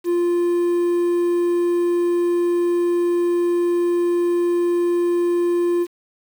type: tone with quantisation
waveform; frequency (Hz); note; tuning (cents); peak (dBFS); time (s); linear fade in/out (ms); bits
triangle; 348.2; F4; -5; -14; 0.04-5.87; 50; 7
effects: none